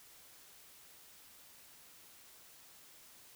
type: silence
effects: white hiss -59 dBFS RMS until 3.35 s